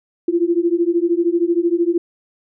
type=beating tone pair; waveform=sine; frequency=336.3 / 349.3 Hz; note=E4 / F4; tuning=+35 / 0 cents; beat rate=13 Hz; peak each=-17 dBFS; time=0.28-1.98 s; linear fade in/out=5 ms; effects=none

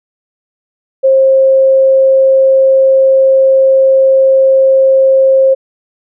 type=tone; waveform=sine; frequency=533 Hz; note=C5; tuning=32 cents sharp; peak=-4 dBFS; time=1.03-5.55 s; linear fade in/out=20 ms; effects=none

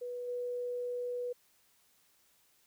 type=tone with level steps; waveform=sine; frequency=490 Hz; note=B4; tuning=14 cents flat; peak=-37 / -34 dBFS; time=0.01-1.33 s; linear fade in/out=10 ms; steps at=0.27 s; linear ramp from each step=20 ms; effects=white hiss -69 dBFS RMS until 2.66 s

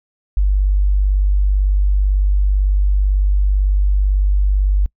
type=tone; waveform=sine; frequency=49 Hz; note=G1; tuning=in tune; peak=-11 dBFS; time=0.37-4.86 s; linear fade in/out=0 ms; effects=noise-tail reverb RT60 0.1 s tail -26 dB re dry

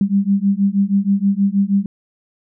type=beating tone pair; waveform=sine; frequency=195.3 / 201.6 Hz; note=G3 / G3; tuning=-6 / +49 cents; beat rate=6.3 Hz; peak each=-16 / -16 dBFS; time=0.01-1.86 s; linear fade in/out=2 ms; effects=none

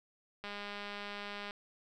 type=click train; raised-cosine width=0.3 ms; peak=-27 dBFS; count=219; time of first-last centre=0.44-1.509 s; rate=204 Hz; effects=none

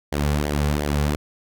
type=tone with flanger; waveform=sawtooth; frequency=73.42 Hz; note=D2; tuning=in tune; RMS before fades=-22 dBFS; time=0.12-1.16 s; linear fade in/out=5 ms; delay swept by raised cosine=0.75 to 3.25 ms; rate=2.8 Hz; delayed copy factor=-0.65; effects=none

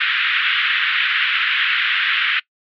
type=band-pass noise; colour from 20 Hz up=pink; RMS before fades=-18 dBFS; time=0-2.4 s; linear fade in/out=10 ms; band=1400 to 3400 Hz; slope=48 dB/octave; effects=noise-tail reverb RT60 0.1 s tail -22 dB re dry + MP3 96 kbps

